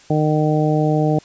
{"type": "harmonic tone", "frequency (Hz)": 153.1, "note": "D#3", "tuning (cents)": -28, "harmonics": [1, 2, 3, 4, 5], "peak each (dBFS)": [-17, -20, -22, -23, -24], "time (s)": [0.1, 1.19], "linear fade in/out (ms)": 5, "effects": ["white hiss -47 dBFS RMS until 1.24 s", "resampled to 16000 Hz"]}